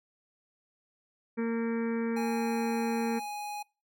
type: harmonic tone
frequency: 229.8 Hz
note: A#3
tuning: 25 cents flat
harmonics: 1 / 2 / 4 / 5 / 6 / 7 / 8 / 9 / 10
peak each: -29 / -33 / -45 / -50 / -47 / -48 / -48 / -55 / -48 dBFS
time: 1.37-3.2 s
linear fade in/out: 20 ms
type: tone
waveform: square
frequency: 830.6 Hz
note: G#5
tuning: in tune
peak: -36 dBFS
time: 2.16-3.63 s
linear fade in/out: 10 ms
effects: noise-tail reverb RT60 0.3 s tail -24 dB re dry